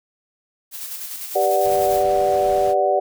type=noise with tremolo; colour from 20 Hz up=blue; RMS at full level=-30 dBFS; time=0.71-2.04 s; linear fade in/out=50 ms; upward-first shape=square; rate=10 Hz; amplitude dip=35%
type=chord; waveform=sine; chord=G major seventh; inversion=none; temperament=equal; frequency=392 / 493.9 / 587.3 / 740 Hz; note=G4 / B4 / D5 / F#5; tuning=0 / 0 / 0 / 0 cents; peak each=-22 / -25 / -19 / -19 dBFS; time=1.35-3 s; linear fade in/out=10 ms
type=noise; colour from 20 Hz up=pink; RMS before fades=-36 dBFS; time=1.62-2.75 s; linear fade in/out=50 ms
effects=none